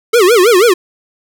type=tone with vibrato; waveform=square; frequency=415.3 Hz; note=G#4; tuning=in tune; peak=-6 dBFS; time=0.13-0.74 s; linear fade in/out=10 ms; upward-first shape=sine; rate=6.2 Hz; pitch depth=280 cents each way; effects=none